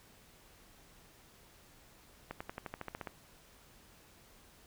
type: accelerating click train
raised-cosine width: 0.5 ms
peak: -25 dBFS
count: 11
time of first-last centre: 2.31-3.072 s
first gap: 95 ms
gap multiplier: 0.95
effects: pink hiss -61 dBFS RMS until 4.66 s